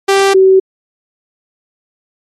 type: tone pair in turn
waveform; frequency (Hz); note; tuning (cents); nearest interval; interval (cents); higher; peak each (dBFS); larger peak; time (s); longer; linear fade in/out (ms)
sawtooth / sine; 392 / 380.6; G4 / F#4; 0 / +49; minor second; 51; first; -3; neither; 0.08-0.34 / 0.34-0.6; neither; 10
effects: low-pass 9000 Hz 12 dB/octave + MP3 64 kbps